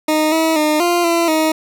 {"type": "tone with pitch steps", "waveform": "20% pulse", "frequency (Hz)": [309.2, 321.9, 304.6, 348.1, 337.9, 314.9], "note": ["D#4", "E4", "D#4", "F4", "E4", "D#4"], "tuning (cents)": [-11, -41, -37, -6, 43, 21], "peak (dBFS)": -8, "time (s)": [0.08, 1.52], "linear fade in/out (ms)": 5, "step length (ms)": 240, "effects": []}